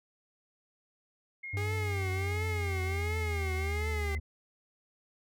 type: tone with pitch glide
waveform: sine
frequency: 2144 to 2050 Hz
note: C7 to C7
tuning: +42 to -36 cents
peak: -38 dBFS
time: 1.43-4.18 s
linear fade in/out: 10 ms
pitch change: -78 cents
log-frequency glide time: 3.64-4.01 s
type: exponential sweep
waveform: triangle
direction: down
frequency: 98 to 75.3 Hz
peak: -29 dBFS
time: 1.53-4.2 s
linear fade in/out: 10 ms
type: tone with vibrato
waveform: sawtooth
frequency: 403.9 Hz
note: G#4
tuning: 48 cents flat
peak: -33 dBFS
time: 1.57-4.15 s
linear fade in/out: 0 ms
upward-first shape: triangle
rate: 1.4 Hz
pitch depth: 150 cents each way
effects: none